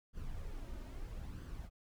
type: noise with flanger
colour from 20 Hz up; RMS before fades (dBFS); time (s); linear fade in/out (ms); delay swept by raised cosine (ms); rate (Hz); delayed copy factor
brown; -44; 0.13-1.7; 50; 0.63 to 3.33; 0.77; +0.5
effects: none